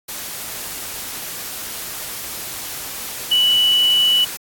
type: tone in noise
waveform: sine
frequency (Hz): 2960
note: F#7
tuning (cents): 0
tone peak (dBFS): -12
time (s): 3.31-4.25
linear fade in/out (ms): 10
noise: white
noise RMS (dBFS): -29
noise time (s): 0.08-4.37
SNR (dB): +14
effects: AAC 64 kbps